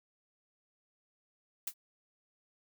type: noise with exponential decay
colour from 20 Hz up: blue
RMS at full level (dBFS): -30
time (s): 1.67-1.74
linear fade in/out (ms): 5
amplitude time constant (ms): 15
effects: none